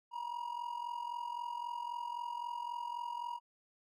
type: tone with amplitude modulation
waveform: triangle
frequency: 955 Hz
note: A#5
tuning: 42 cents sharp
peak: -33 dBFS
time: 0.11-3.4 s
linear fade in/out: 50 ms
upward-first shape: sine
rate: 43.8 Hz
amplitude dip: 75%
effects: none